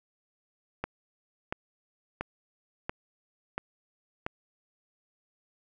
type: click train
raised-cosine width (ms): 0.5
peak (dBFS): -16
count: 6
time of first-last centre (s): 0.84-4.265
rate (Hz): 1.46
effects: none